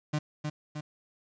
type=tone with echo; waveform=35% pulse; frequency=151 Hz; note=D3; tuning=48 cents sharp; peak=-25 dBFS; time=0.13-0.19 s; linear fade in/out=10 ms; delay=310 ms; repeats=2; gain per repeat=-4 dB; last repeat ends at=0.81 s; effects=resampled to 16000 Hz + 10-bit